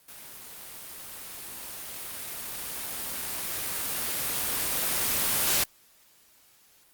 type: noise with level ramp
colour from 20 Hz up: white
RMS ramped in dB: -45 to -24 dBFS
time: 0.08-5.64 s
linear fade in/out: 5 ms
effects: white hiss -60 dBFS RMS until 6.93 s + Opus 32 kbps